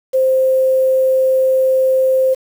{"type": "tone with quantisation", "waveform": "sine", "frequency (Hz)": 523.3, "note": "C5", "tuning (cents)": 0, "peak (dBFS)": -10, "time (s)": [0.13, 2.35], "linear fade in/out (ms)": 20, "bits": 6, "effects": []}